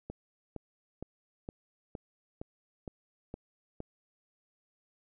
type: click train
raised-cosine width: 2 ms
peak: -26 dBFS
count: 9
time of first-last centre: 0.1-3.804 s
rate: 2.16 Hz
effects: none